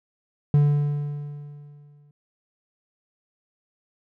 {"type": "tone with exponential decay", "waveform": "triangle", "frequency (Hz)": 145.8, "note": "D3", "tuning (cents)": -12, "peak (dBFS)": -11, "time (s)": [0.54, 2.11], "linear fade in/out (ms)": 2, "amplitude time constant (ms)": 340, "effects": []}